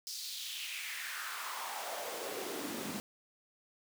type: noise with high-pass filter sweep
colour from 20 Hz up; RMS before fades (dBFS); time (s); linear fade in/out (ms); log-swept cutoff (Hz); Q
pink; -41; 0.07-3; 0; 5200 to 200; 3
effects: none